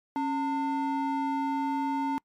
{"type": "ring-modulated tone", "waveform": "triangle", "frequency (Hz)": 587.3, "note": "D5", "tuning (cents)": 0, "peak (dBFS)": -21, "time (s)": [0.16, 2.18], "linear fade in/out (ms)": 0, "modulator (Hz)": 313, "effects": ["noise-tail reverb RT60 0.1 s tail -26 dB re dry", "MP3 64 kbps"]}